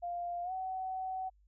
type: tone with pitch glide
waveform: sine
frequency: 698.5 to 753 Hz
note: F5 to F#5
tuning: 0 to +30 cents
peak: -35 dBFS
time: 0.02-1.3 s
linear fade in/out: 20 ms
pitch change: +130 cents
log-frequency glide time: 0.43-0.52 s
effects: added 50 Hz sine -63 dBFS peak until 1.47 s